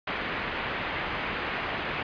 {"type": "low-pass noise", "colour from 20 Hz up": "white", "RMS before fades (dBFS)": -32, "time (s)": [0.07, 2.03], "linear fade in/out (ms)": 5, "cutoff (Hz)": 2600, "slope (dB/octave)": 24, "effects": ["resampled to 11025 Hz"]}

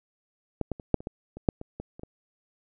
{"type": "clicks", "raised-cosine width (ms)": 2, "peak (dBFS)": [-14, -16, -27, -6, -28, -19, -27, -7, -24, -22, -30, -25], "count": 12, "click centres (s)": [0.613, 0.717, 0.798, 0.943, 1.005, 1.071, 1.37, 1.488, 1.614, 1.8, 1.995, 2.034], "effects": []}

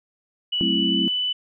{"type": "tone with pitch glide", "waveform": "sine", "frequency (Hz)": [2952, 2988], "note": ["F#7", "F#7"], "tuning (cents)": [-5, 16], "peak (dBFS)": -21, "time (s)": [0.52, 1.33], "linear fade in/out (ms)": 10, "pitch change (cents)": 21, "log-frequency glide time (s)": [0.73, 0.98]}
{"type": "chord", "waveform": "sine", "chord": "F# half-diminished seventh", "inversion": "none", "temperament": "equal with one note detuned", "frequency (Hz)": [187.91, 220, 261.6, 329.6], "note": ["F#3", "A3", "C4", "E4"], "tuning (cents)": [27, 0, 0, 0], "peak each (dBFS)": -26, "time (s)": [0.61, 1.08], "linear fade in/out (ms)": 0}
{"effects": []}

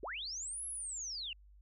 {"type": "linear two-way sweep", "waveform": "sine", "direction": "up then down", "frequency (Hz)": [292.4, 11175, 2662], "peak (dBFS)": -39, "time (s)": [0.03, 1.33], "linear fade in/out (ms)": 2, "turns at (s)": 0.66, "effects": ["added 50 Hz sine -57 dBFS peak until 1.61 s"]}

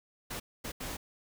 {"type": "noise bursts at uneven times", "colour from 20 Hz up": "pink", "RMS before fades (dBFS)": -39, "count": 3, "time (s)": [[0.3, 0.4], [0.64, 0.72], [0.8, 0.97]], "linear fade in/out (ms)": 10, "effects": []}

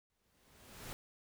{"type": "noise with exponential growth", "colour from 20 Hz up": "pink", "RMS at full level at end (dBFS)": -45, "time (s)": [0.1, 0.93], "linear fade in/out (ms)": 0, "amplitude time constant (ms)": 180, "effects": []}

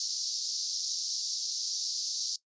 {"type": "band-pass noise", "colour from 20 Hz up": "white", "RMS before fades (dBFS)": -34, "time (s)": [0, 2.36], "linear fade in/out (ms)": 2, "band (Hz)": [4400, 6100], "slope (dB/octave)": 48, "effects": ["noise-tail reverb RT60 0.1 s tail -18 dB re dry", "resampled to 16000 Hz"]}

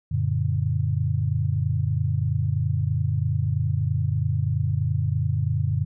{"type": "chord", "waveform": "sine", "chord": "Gb augmented", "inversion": "none", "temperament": "just", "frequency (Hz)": [92.5, 115.62, 144.53], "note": ["Gb2", "Bb2", "D3"], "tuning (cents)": [0, -14, -27], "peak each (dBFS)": -25, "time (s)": [0.11, 5.85], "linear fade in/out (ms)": 10, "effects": []}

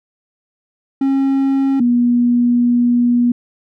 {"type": "tone pair in turn", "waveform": ["triangle", "sine"], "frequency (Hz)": [271.4, 241.6], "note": ["C#4", "B3"], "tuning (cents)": [-36, -38], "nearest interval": "major second", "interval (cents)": 202, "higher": "first", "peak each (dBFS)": -10, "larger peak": "neither", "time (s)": [[1.01, 1.8], [1.8, 3.32]], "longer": "second", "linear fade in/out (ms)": 5, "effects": []}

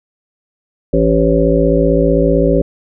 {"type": "harmonic tone", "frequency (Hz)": 55.6, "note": "A1", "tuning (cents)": 19, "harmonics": [1, 3, 5, 7, 9, 10], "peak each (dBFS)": [-16, -16, -16, -16, -16, -16], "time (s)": [0.93, 2.62], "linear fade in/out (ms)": 5, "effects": []}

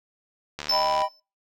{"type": "click train", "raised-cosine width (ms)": 0.2, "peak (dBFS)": -15, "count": 33, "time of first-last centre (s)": [0.59, 1.019], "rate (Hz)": 74.6}
{"type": "tone with exponential decay", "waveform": "triangle", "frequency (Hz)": 5274, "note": "E8", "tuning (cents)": 0, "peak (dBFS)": -18, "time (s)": [0.69, 1.2], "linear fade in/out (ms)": 5, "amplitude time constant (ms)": 110}
{"type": "chord", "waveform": "triangle", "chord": "Eb augmented", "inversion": "none", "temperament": "equal", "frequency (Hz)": [622.3, 784, 987.8], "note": ["Eb5", "G5", "B5"], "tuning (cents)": [0, 0, 0], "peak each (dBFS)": [-25, -25, -22], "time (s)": [0.7, 1.09], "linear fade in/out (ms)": 50}
{"effects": ["noise-tail reverb RT60 0.3 s tail -25 dB re dry"]}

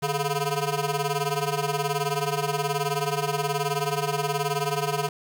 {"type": "ring-modulated tone", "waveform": "15% pulse", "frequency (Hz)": 282.8, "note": "C#4", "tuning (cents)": 35, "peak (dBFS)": -15, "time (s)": [0.02, 5.09], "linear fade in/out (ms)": 5, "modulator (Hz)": 132, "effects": []}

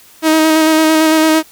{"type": "tone with vibrato", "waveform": "sawtooth", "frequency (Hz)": 315.8, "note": "D#4", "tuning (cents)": 26, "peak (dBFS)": -4, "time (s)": [0.22, 1.43], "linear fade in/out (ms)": 50, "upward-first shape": "square", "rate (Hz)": 8.9, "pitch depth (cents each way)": 16, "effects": ["white hiss -43 dBFS RMS until 1.51 s"]}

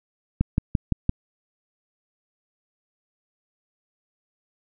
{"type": "click train", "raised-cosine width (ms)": 5, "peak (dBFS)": -7, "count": 5, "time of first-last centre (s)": [0.41, 1.094], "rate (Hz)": 5.85, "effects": []}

